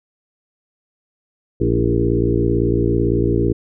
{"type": "harmonic tone with a mistuned harmonic", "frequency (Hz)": 57.9, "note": "A#1", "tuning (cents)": -11, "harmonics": [1, 2, 3, 4, 5, 6, 7, 8], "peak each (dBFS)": [-22, -20, -26, -26, -23, -21, -21, -26], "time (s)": [1.6, 3.53], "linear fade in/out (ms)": 10, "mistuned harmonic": 6, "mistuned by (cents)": -40, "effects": []}